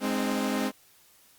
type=chord; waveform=sawtooth; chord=Ab major; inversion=none; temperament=equal with one note detuned; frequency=207.7 / 261.6 / 305.6 Hz; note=Ab3 / C4 / Eb4; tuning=0 / 0 / -31 cents; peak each=-26 / -25 / -31 dBFS; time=0-0.72 s; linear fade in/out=50 ms; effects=white hiss -59 dBFS RMS until 1.38 s + Opus 48 kbps